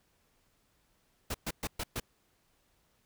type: noise bursts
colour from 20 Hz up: pink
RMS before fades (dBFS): -35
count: 5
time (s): 1.3-2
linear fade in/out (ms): 5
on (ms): 44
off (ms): 120
effects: pink hiss -72 dBFS RMS until 3.05 s